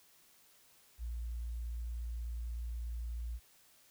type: tone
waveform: sine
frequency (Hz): 58.27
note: A#1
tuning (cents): 0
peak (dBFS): -37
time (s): 0.98-3.4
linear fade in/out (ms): 50
effects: white hiss -65 dBFS RMS until 3.9 s